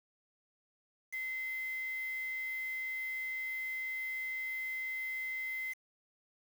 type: tone with quantisation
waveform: sine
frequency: 2057 Hz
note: C7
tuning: 30 cents flat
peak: -36 dBFS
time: 1.12-5.74 s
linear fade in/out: 20 ms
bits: 8
effects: none